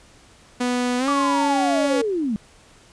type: tone with pitch glide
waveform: sawtooth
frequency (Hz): 246.9 to 280.4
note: B3 to C#4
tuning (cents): 0 to +20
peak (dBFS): -16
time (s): 0.6-2.02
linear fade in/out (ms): 10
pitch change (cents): +220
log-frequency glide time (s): 0.98-1.09
type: linear sweep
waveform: sine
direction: down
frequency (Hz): 1174.7 to 197.9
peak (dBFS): -20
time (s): 1.08-2.36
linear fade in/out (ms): 0
effects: pink hiss -51 dBFS RMS until 2.92 s + resampled to 22050 Hz